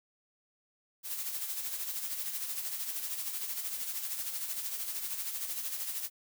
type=noise with tremolo; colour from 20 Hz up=blue; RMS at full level=-35 dBFS; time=1.03-6.1 s; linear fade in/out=50 ms; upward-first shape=sine; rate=13 Hz; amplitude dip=50%; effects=none